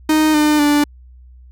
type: tone with pitch steps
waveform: 45% pulse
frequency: 310 / 301.3 / 292.9 Hz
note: D#4 / D4 / D4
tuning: -6 / +44 / -5 cents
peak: -11 dBFS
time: 0.09-0.84 s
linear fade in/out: 5 ms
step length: 250 ms
effects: added 62 Hz sine -39 dBFS peak until 1.51 s